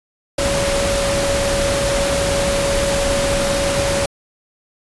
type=tone in noise; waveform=sine; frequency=560 Hz; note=C#5; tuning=18 cents sharp; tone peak=-18 dBFS; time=0.38-4.06 s; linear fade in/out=5 ms; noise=pink; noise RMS=-20 dBFS; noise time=0.38-4.06 s; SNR=-1 dB; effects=resampled to 24000 Hz